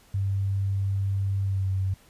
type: tone with pitch glide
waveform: sine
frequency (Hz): 98 to 95.38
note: G2 to G2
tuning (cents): 0 to -47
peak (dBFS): -23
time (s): 0.14-1.94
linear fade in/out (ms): 5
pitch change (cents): -47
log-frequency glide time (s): 1.43-1.68
effects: pink hiss -57 dBFS RMS until 2.09 s + resampled to 32000 Hz